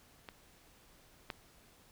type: clicks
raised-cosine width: 0.3 ms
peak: -29 / -22 dBFS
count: 2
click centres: 0.288 / 1.302 s
effects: pink hiss -63 dBFS RMS until 1.91 s